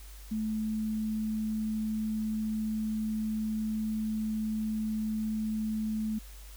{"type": "tone", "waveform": "sine", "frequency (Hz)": 217, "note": "A3", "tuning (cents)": -24, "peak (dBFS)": -29, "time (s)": [0.31, 6.19], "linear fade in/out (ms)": 10, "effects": ["added 50 Hz sine -45 dBFS peak until 6.56 s", "white hiss -54 dBFS RMS until 6.56 s"]}